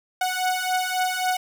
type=beating tone pair; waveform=sawtooth; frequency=736 / 739.7 Hz; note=F#5 / F#5; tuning=-9 / -1 cents; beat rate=3.7 Hz; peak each=-22 / -21 dBFS; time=0.21-1.37 s; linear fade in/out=5 ms; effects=none